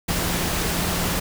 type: tone in noise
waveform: sine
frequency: 174.61 Hz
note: F3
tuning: in tune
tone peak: -29 dBFS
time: 0.08-1.2 s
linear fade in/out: 10 ms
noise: pink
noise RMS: -24 dBFS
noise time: 0.08-1.2 s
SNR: -8 dB
effects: none